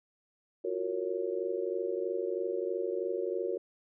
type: chord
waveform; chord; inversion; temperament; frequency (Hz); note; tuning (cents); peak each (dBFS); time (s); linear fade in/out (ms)
sine; Gb major seventh; third; just; 346.9 / 370 / 462.5 / 555; F4 / Gb4 / Bb4 / Db5; -12 / 0 / -14 / +2; -39 / -34 / -35 / -38; 0.64-3.58; 10
effects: none